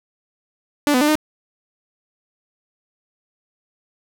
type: tone with pitch steps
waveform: sawtooth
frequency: 292 / 251.3 / 297.7 / 306.4 Hz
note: D4 / B3 / D4 / D#4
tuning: -10 / +30 / +24 / -27 cents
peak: -10 dBFS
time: 0.87-1.154 s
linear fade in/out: 0 ms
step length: 71 ms
effects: none